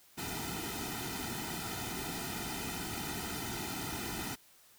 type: noise with comb filter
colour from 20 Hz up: pink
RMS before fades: -39 dBFS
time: 0.17-4.36 s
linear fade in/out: 20 ms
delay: 1.8 ms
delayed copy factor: -1
effects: white hiss -62 dBFS RMS until 4.78 s